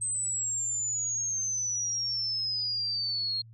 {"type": "exponential sweep", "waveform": "sine", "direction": "down", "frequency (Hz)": [8290, 4228], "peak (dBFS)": -28, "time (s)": [0.01, 3.42], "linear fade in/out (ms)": 10, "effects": ["added 113 Hz sine -48 dBFS peak until 3.53 s"]}